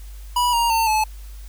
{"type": "tone with pitch steps", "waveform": "square", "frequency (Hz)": [977, 937.7, 900.1, 863.9], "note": ["B5", "A#5", "A5", "A5"], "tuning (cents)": [-19, 10, 39, -32], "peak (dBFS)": -17, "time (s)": [0.36, 1.04], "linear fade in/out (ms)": 5, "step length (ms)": 170, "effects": ["added 50 Hz sine -34 dBFS peak until 1.48 s", "white hiss -50 dBFS RMS until 1.48 s"]}